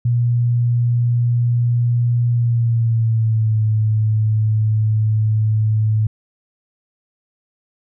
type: tone with pitch glide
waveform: sine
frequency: 119.8 to 108.6 Hz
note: A#2 to A2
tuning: +48 to -22 cents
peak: -13 dBFS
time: 0.05-6.07 s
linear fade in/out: 5 ms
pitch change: -170 cents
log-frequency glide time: 2.29-3.62 s
effects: none